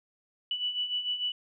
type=beating tone pair; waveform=sine; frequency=2957 / 2963.7 Hz; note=F#7 / F#7; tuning=-2 / +2 cents; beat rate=6.7 Hz; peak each=-36 / -30 dBFS; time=0.51-1.32 s; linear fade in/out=2 ms; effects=none